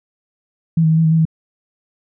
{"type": "tone with pitch steps", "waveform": "sine", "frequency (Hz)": [163.9, 158.9, 159.9, 162.9, 158.7, 162.4, 160.3], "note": ["E3", "D#3", "D#3", "E3", "D#3", "E3", "E3"], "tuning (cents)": [-10, 37, 48, -20, 35, -26, -48], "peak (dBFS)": -10, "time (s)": [0.77, 1.253], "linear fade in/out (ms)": 5, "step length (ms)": 69, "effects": []}